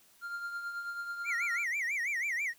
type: tone with tremolo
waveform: triangle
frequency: 1396.9 Hz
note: F6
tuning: in tune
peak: -32 dBFS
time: 0.21-1.65 s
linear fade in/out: 50 ms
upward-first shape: triangle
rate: 9.2 Hz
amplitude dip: 55%
type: tone with vibrato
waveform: triangle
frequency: 2093 Hz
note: C7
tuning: in tune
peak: -29 dBFS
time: 1.24-2.54 s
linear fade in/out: 50 ms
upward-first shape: sine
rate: 6.1 Hz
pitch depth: 220 cents each way
effects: white hiss -63 dBFS RMS until 2.58 s